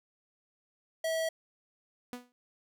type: tone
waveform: square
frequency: 648 Hz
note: E5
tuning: 30 cents flat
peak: -30 dBFS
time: 1.04-1.29 s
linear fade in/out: 5 ms
type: tone with exponential decay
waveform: sawtooth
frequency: 246.2 Hz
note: B3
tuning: 5 cents flat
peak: -32 dBFS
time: 2.13-2.32 s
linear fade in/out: 0 ms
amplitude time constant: 40 ms
effects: none